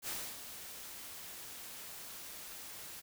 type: noise with ADSR envelope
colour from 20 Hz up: white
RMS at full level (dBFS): -39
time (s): 0.02-3.02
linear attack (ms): 59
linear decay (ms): 280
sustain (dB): -9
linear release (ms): 33
effects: none